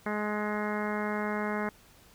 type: harmonic tone with a mistuned harmonic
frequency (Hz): 210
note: G#3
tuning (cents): +19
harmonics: 1 / 2 / 3 / 4 / 5 / 6 / 7 / 8 / 9 / 10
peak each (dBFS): -33 / -36 / -38 / -39 / -40 / -41 / -41 / -42 / -43 / -43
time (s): 0.06-1.69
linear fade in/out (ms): 2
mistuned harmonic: 10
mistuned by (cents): +19
effects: pink hiss -58 dBFS RMS until 2.14 s